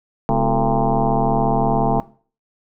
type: tone with frequency modulation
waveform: sine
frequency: 329.6 Hz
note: E4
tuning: in tune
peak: -14 dBFS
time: 0.29-2 s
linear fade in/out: 0 ms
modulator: 117 Hz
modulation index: 5.1
effects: noise-tail reverb RT60 0.4 s tail -18 dB re dry